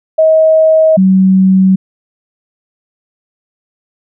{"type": "tone pair in turn", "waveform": "sine", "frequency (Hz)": [635, 189.26], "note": ["D#5", "F#3"], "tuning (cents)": [35, 39], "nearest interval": "octave + major sixth", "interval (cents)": 2096, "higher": "first", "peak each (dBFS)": -4, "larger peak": "neither", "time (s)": [[0.18, 0.97], [0.97, 1.76]], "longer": "neither", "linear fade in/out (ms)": 10, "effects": []}